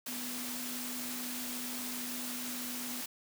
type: tone in noise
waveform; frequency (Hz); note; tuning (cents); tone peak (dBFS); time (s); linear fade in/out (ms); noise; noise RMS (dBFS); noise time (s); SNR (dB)
sine; 246.9; B3; 0; -42; 0.08-3.01; 5; white; -40; 0.06-3.06; -5
effects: high-pass 150 Hz 12 dB/octave